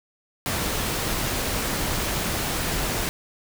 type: noise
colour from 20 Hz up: pink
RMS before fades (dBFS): -26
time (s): 0.46-3.09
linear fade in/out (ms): 0
effects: none